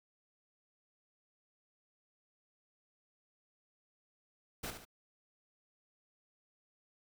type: noise with echo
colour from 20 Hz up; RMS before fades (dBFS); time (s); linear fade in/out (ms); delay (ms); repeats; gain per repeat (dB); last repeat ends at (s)
pink; -41; 4.63-4.71; 10; 71; 2; -7; 4.852
effects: none